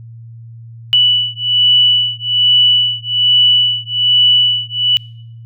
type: beating tone pair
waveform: sine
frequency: 2960 / 2961.2 Hz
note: F#7 / F#7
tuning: 0 / +1 cents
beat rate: 1.2 Hz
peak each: -12 dBFS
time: 0.93-4.97 s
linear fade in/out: 0 ms
effects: noise-tail reverb RT60 0.8 s tail -25 dB re dry + added 115 Hz sine -31 dBFS peak until 5.45 s